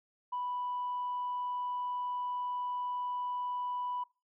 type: tone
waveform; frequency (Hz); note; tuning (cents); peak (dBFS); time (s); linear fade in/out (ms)
sine; 987.8; B5; 0; -32; 0.32-4.04; 10
effects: noise-tail reverb RT60 0.3 s tail -23 dB re dry + tanh soft clip ceiling -29 dBFS